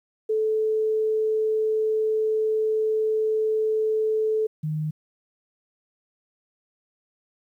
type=tone pair in turn; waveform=sine; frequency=435.5 / 153.97 Hz; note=A4 / D#3; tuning=-18 / -18 cents; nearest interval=octave + tritone; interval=1800 cents; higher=first; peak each=-20 / -24 dBFS; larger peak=first; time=0.29-4.47 / 4.63-4.91 s; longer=first; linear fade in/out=10 ms; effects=10-bit